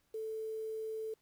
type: tone with quantisation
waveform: sine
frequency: 440 Hz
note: A4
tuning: in tune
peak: -37 dBFS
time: 0.14-1.14 s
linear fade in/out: 5 ms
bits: 10
effects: pink hiss -75 dBFS RMS until 1.21 s